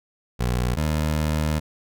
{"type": "tone pair in turn", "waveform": "20% pulse", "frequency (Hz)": [61.1, 76.92], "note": ["B1", "D#2"], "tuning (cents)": [-18, -19], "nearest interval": "major third", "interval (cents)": 399, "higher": "second", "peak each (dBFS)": -16, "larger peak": "neither", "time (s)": [[0.39, 0.76], [0.76, 1.6]], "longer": "second", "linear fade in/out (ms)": 20, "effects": []}